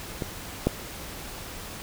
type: clicks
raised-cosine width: 2 ms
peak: -15 / -7 dBFS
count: 2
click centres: 0.222 / 0.67 s
effects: pink hiss -39 dBFS RMS until 1.82 s